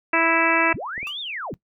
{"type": "harmonic tone", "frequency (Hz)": 329.6, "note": "E4", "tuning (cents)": 0, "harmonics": [1, 2, 3, 4, 5, 6, 7, 8], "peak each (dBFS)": [-25, -25, -25, -25, -25, -25, -25, -25], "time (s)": [0.13, 0.73], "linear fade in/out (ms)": 5}
{"type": "linear two-way sweep", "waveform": "sine", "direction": "up then down", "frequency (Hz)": [55.6, 3705, 78.3], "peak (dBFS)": -28, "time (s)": [0.74, 1.54], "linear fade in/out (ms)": 0, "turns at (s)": 1.2}
{"type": "clicks", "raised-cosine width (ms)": 2, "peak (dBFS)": -27, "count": 2, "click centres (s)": [0.979, 1.03]}
{"type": "tone with exponential decay", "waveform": "45% pulse", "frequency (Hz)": 1174.7, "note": "D6", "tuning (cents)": 0, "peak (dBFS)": -32, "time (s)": [1.07, 1.19], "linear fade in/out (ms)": 0, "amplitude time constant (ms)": 25}
{"effects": ["noise-tail reverb RT60 0.1 s tail -18 dB re dry"]}